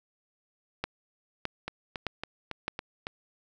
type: two click trains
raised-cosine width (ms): 0.3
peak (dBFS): -14 / -18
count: 4 / 6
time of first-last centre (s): 0.84-2.68 / 1.68-3.069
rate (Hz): 1.63 / 3.6
effects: none